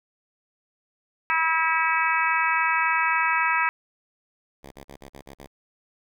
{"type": "harmonic tone", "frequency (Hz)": 323.6, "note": "E4", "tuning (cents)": -32, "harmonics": [3, 4, 5, 6, 7, 8], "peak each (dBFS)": [-25, -26, -27, -28, -28, -29], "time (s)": [1.3, 3.69], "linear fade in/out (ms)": 0}
{"type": "tone bursts", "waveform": "5% pulse", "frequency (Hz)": 69.3, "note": "C#2", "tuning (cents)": 0, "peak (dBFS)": -30, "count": 7, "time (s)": [4.63, 5.473], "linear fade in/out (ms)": 10, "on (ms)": 87, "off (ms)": 39}
{"effects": []}